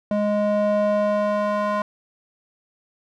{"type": "tone with band-pass filter sweep", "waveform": "square", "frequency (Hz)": 207.7, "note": "G#3", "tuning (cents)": 0, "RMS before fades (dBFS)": -21, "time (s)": [0.11, 1.82], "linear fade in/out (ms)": 2, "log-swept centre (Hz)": [470, 930], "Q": 2.3, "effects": []}